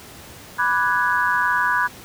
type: chord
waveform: sine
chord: G# half-diminished seventh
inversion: first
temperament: equal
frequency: 987.8 / 1174.7 / 1480 / 1661.2 Hz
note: B5 / D6 / F#6 / G#6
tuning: 0 / 0 / 0 / 0 cents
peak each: -21 / -26 / -22 / -22 dBFS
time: 0.58-1.88 s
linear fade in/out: 20 ms
effects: pink hiss -41 dBFS RMS until 2.04 s + high-pass 60 Hz 12 dB/octave

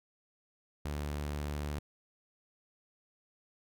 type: tone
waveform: sawtooth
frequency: 73.42 Hz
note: D2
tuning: in tune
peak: -31 dBFS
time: 0.85-1.79 s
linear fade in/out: 5 ms
effects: none

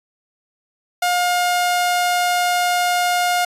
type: tone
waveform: sawtooth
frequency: 712 Hz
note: F5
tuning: 33 cents sharp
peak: -12 dBFS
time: 1.02-3.45 s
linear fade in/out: 5 ms
effects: resampled to 32000 Hz

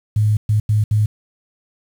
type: tone bursts at uneven times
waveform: sine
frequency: 106.4 Hz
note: G#2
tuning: 42 cents sharp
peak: -12 dBFS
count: 4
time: 0.16-0.37 / 0.49-0.6 / 0.69-0.84 / 0.91-1.06 s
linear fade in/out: 5 ms
effects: 7-bit

